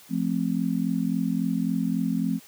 sine chord, F major, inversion none, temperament just, 174.61 / 218.3 / 261.9 Hz, F3 / A3 / C4, 0 / -13 / +2 cents, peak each -27 dBFS, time 0.09-2.4 s, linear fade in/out 50 ms, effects white hiss -51 dBFS RMS until 2.47 s + high-pass 80 Hz 12 dB/octave

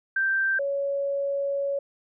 sine tone pair in turn, 1568 / 558.9 Hz, G6 / C#5, 0 / +14 cents, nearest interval octave + tritone, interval 1786 cents, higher first, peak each -21 / -24 dBFS, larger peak first, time 0.16-0.59 / 0.59-1.79 s, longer second, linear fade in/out 5 ms, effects none

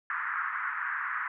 white band-pass noise, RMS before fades -33 dBFS, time 0.1-1.28 s, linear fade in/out 2 ms, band 1100 to 1800 Hz, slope 48 dB/octave, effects none

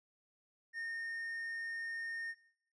triangle tone, 1833 Hz, A#6, 30 cents flat, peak -37 dBFS, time 0.73-2.35 s, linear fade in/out 50 ms, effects noise-tail reverb RT60 0.7 s tail -19 dB re dry + resampled to 22050 Hz

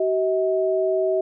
sine tone pair together, 380 / 639.1 Hz, F#4 / D#5, +46 / +46 cents, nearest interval major sixth, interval 900 cents, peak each -21 dBFS, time 0-1.21 s, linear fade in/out 5 ms, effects none

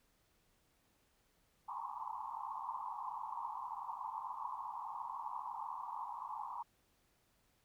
white band-pass noise, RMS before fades -44 dBFS, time 1.68-6.63 s, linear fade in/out 10 ms, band 830 to 1100 Hz, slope 96 dB/octave, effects pink hiss -75 dBFS RMS until 7.64 s

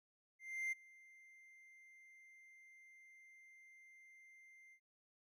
triangle tone with ADSR envelope, 2093 Hz, C7, in tune, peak -35 dBFS, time 0.39-4.8 s, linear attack 330 ms, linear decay 16 ms, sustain -24 dB, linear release 75 ms, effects none

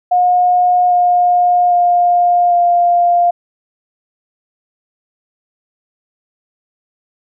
sine tone with pitch steps, 719 / 712.4 / 705.8 / 699.3 Hz, F#5 / F5 / F5 / F5, -50 / +34 / +18 / +2 cents, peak -8 dBFS, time 0.11-3.31 s, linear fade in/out 10 ms, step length 800 ms, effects none

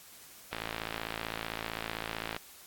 click train, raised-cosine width 0.3 ms, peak -18 dBFS, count 103, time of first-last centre 0.53-2.365 s, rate 55.6 Hz, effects white hiss -53 dBFS RMS until 2.66 s + AAC 64 kbps

